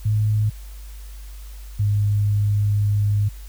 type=tone pair in turn; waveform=sine; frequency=106.6 / 103.03 Hz; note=G#2 / G#2; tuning=+46 / -13 cents; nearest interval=minor second; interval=59 cents; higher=first; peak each=-16 dBFS; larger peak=neither; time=0.05-0.5 / 1.79-3.29 s; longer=second; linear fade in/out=10 ms; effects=added 50 Hz sine -34 dBFS peak until 3.48 s + white hiss -49 dBFS RMS until 3.48 s